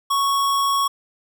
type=tone; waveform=square; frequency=1108.7 Hz; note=C#6; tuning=in tune; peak=-18 dBFS; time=0.1-0.88 s; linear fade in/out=10 ms; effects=none

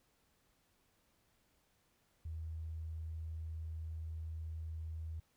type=tone with tanh clipping; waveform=triangle; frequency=80.3 Hz; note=E2; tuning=45 cents flat; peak=-40 dBFS; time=2.25-5.2 s; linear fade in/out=5 ms; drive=3 dB; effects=pink hiss -75 dBFS RMS until 5.36 s

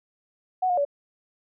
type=tone with pitch steps; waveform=sine; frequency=741 / 715 / 570 Hz; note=F#5 / F5 / C#5; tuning=+2 / +41 / +48 cents; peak=-20 dBFS; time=0.62-0.851 s; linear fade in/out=10 ms; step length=77 ms; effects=none

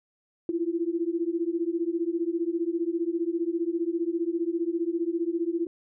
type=beating tone pair; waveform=sine; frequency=330.4 / 345.4 Hz; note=E4 / F4; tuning=+4 / -19 cents; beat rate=15 Hz; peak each=-28 dBFS; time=0.49-5.67 s; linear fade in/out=2 ms; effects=none

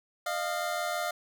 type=tone pair together; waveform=25% pulse; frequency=612.3 / 698.5 Hz; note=D#5 / F5; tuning=-28 / 0 cents; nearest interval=major second; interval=228 cents; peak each=-30 / -28 dBFS; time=0.26-1.11 s; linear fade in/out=5 ms; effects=none

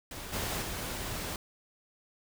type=noise with level steps; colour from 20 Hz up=pink; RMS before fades=-42 / -34 / -37 dBFS; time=0.11-1.36 s; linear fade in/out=2 ms; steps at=0.32 / 0.61 s; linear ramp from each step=20 ms; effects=none

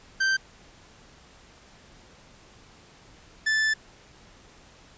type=tone pair in turn; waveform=45% pulse; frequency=1561 / 1752.2 Hz; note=G6 / A6; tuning=-8 / -8 cents; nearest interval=major second; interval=200 cents; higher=second; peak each=-21 dBFS; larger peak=neither; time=0.2-0.37 / 3.46-3.74 s; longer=second; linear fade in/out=10 ms; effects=pink hiss -53 dBFS RMS until 4.97 s + resampled to 16000 Hz

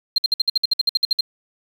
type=tone bursts; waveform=triangle; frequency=4178 Hz; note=C8; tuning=3 cents flat; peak=-10 dBFS; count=14; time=0.16-1.209 s; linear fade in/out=5 ms; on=22 ms; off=57 ms; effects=tanh soft clip ceiling -11 dBFS + 7-bit

